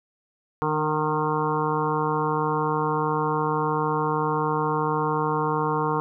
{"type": "harmonic tone with a mistuned harmonic", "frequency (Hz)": 153.6, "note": "D#3", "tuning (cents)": -22, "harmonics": [1, 2, 3, 5, 6, 7, 8, 9], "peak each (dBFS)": [-29, -31, -27, -33, -28, -28, -34, -36], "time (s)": [0.62, 6], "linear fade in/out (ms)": 0, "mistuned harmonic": 2, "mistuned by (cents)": -16, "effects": []}